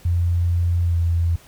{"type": "tone with pitch glide", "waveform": "sine", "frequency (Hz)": [86.6, 84.67], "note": ["F2", "E2"], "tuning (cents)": [-14, 47], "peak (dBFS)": -16, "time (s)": [0.05, 1.36], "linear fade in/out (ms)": 5, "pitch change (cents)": -39, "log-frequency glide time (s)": [0.83, 0.96], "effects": ["pink hiss -49 dBFS RMS until 1.47 s"]}